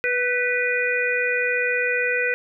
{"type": "harmonic tone with a mistuned harmonic", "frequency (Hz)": 491.2, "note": "B4", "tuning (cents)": -9, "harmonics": [1, 3, 4, 5], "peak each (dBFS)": [-25, -25, -25, -25], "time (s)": [0.04, 2.34], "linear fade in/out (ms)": 0, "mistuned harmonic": 3, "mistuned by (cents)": 32, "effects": []}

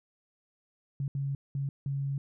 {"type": "tone bursts at uneven times", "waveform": "sine", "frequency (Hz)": 138.59, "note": "C#3", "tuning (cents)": 0, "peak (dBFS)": -29, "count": 4, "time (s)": [[1, 1.08], [1.15, 1.35], [1.55, 1.69], [1.86, 2.18]], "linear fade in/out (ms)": 2, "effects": []}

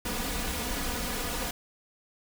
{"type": "noise with comb filter", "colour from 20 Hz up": "pink", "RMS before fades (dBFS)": -32, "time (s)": [0.05, 1.51], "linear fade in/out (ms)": 5, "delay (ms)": 4.1, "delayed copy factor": 0.75, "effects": []}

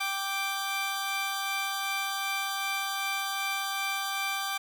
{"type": "tone pair together", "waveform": "15% pulse", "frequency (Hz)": [784, 1174.7], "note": ["G5", "D6"], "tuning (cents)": [0, 0], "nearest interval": "perfect fifth", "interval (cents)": 700, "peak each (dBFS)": -26, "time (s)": [0, 4.58], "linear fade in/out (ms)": 10, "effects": ["10-bit"]}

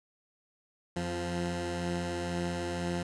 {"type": "tone pair together", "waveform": "15% pulse", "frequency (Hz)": [86.3, 174.61], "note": ["F2", "F3"], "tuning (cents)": [-20, 0], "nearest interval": "octave", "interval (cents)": 1220, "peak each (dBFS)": [-30, -27], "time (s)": [0.96, 3.03], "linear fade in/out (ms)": 5, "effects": ["resampled to 22050 Hz"]}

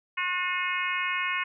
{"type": "harmonic tone with a mistuned harmonic", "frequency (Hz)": 360, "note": "F#4", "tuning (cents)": -47, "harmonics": [3, 4, 5, 6, 7, 8], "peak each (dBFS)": [-32, -35, -34, -31, -33, -38], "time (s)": [0.17, 1.44], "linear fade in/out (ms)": 10, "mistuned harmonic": 4, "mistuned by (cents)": 24, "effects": []}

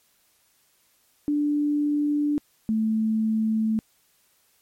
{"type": "tone pair in turn", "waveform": "sine", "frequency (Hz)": [293.7, 219.6], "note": ["D4", "A3"], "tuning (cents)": [0, -3], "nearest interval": "perfect fourth", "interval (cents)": 503, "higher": "first", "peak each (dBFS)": -20, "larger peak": "neither", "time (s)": [[1.28, 2.38], [2.69, 3.79]], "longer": "neither", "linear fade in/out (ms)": 0, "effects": ["white hiss -64 dBFS RMS until 4.61 s", "MP3 64 kbps"]}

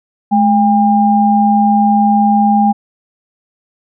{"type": "tone pair together", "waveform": "sine", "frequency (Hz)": [213, 804], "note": ["G#3", "G5"], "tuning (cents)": [44, 44], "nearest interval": "octave + major seventh", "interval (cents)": 2300, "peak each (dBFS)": -10, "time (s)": [0.31, 2.73], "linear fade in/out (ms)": 20, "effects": []}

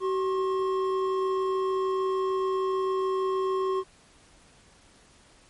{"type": "tone pair together", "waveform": "triangle", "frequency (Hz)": [380, 1073.3], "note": ["F#4", "C6"], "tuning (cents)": [46, 44], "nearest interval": "octave + tritone", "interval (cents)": 1798, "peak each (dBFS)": [-23, -29], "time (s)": [0, 3.84], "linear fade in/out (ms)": 50, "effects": ["pink hiss -57 dBFS RMS until 5.49 s", "MP3 48 kbps"]}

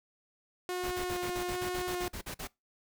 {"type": "tone with vibrato", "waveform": "sawtooth", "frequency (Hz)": 359.6, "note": "F#4", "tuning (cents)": -49, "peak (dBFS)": -29, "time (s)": [0.69, 2.08], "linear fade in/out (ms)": 0, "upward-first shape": "square", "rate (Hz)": 1.2, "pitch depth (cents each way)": 10}
{"type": "noise bursts", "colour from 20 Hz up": "pink", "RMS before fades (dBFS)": -40, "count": 13, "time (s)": [0.83, 2.475], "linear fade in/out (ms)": 10, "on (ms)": 85, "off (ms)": 45}
{"effects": ["noise-tail reverb RT60 0.2 s tail -22 dB re dry"]}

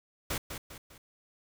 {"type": "noise with echo", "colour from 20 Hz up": "pink", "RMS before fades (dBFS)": -33, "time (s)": [0.3, 0.38], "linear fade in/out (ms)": 5, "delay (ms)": 200, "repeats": 3, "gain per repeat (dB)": -7, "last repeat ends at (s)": 0.98, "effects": []}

